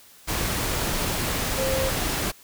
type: tone in noise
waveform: sine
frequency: 530 Hz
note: C5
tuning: 22 cents sharp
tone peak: -24 dBFS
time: 1.57-1.9 s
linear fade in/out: 20 ms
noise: pink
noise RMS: -26 dBFS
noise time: 0.27-2.32 s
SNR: -1 dB
effects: white hiss -51 dBFS RMS until 2.43 s